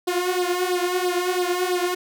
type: tone with flanger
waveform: sawtooth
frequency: 359.8 Hz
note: F#4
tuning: 48 cents flat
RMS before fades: -23 dBFS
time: 0.07-1.95 s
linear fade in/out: 10 ms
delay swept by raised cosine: 0.21 to 3.81 ms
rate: 3 Hz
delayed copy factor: +0.8
effects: none